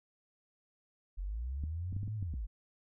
sine linear two-way sweep, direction up then down, 42.48 to 110 to 42.48 Hz, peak -35 dBFS, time 1.17-2.47 s, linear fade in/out 20 ms, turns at 2.16 s
clicks, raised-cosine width 5 ms, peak -30 dBFS, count 7, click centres 1.638 / 1.927 / 1.965 / 2.032 / 2.078 / 2.227 / 2.339 s
effects none

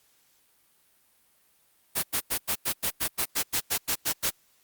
white noise bursts, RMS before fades -26 dBFS, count 14, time 1.95-4.307 s, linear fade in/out 20 ms, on 82 ms, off 93 ms, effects white hiss -65 dBFS RMS until 4.63 s + Opus 48 kbps

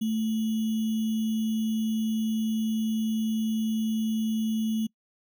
sine tone with sample-and-hold, 220 Hz, A3, in tune, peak -24 dBFS, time 0.01-4.87 s, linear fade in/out 10 ms, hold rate 3150 Hz, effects noise-tail reverb RT60 0.1 s tail -25 dB re dry

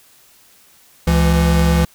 square tone pair together, 70.51 / 167.7 Hz, C#2 / E3, +30 / +30 cents, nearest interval octave + minor third, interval 1500 cents, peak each -15 dBFS, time 1.07-1.85 s, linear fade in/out 5 ms, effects white hiss -50 dBFS RMS until 1.94 s

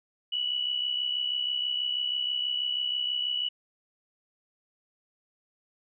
sine tone with amplitude modulation, 2947 Hz, F#7, 8 cents flat, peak -24 dBFS, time 0.32-3.49 s, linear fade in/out 10 ms, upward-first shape sine, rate 66.2 Hz, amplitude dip 60%, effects none

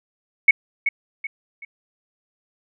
sine tone with echo, 2211 Hz, C#7, 5 cents flat, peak -7 dBFS, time 0.48-0.51 s, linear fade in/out 5 ms, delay 380 ms, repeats 3, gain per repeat -9 dB, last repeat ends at 1.65 s, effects none

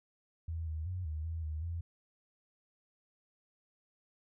sine tone with pitch steps, 81.9 / 78.7 / 91.1 / 77.4 / 81.9 / 77.4 / 84.5 Hz, E2 / D#2 / F#2 / D#2 / E2 / D#2 / E2, -11 / +20 / -26 / -9 / -11 / -9 / +43 cents, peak -35 dBFS, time 0.48-1.81 s, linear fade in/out 5 ms, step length 190 ms, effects none

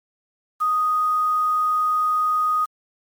sine tone with quantisation, 1244.5 Hz, D#6, in tune, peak -17 dBFS, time 0.6-2.66 s, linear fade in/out 20 ms, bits 7, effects MP3 96 kbps

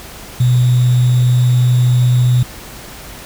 sine tone with sample-and-hold, 124.1 Hz, B2, 9 cents sharp, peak -8 dBFS, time 0.4-2.43 s, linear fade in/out 5 ms, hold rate 3675 Hz, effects added 50 Hz sine -42 dBFS peak until 3.25 s + pink hiss -33 dBFS RMS until 3.25 s

